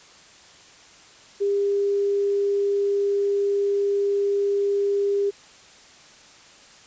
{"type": "tone", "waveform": "sine", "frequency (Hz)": 401.8, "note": "G4", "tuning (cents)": 43, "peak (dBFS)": -19, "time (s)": [1.4, 5.31], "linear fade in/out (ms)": 20, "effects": ["white hiss -49 dBFS RMS until 6.86 s", "resampled to 16000 Hz"]}